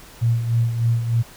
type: tone with tremolo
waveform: sine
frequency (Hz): 116.54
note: A#2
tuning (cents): 0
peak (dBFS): -14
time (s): 0.21-1.23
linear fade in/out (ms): 20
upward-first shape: sine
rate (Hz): 3.3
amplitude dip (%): 60
effects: pink hiss -44 dBFS RMS until 1.36 s